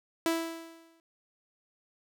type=tone with exponential decay; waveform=sawtooth; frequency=329.6 Hz; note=E4; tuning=in tune; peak=-20 dBFS; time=0.26-1 s; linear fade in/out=1 ms; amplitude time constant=160 ms; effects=none